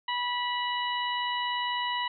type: harmonic tone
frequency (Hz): 978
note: B5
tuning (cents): -17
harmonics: 1 / 2 / 3 / 4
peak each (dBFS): -30 / -34 / -34 / -39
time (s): 0.08-2.08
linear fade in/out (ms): 5
effects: none

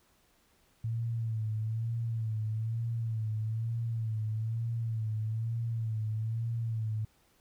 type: tone with vibrato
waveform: sine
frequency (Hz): 112.2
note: A2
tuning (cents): +34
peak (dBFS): -30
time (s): 0.84-7.05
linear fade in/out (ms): 5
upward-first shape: sine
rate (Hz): 1.1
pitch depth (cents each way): 58
effects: pink hiss -68 dBFS RMS until 7.4 s

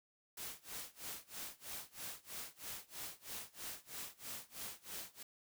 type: noise with tremolo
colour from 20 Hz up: white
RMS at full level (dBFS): -45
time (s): 0.37-5.23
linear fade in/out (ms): 5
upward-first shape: sine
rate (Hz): 3.1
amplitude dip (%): 95
effects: none

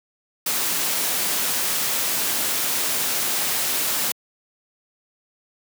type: noise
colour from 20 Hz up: white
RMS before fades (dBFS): -23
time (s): 0.46-4.12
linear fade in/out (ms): 5
effects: high-pass 150 Hz 12 dB/octave

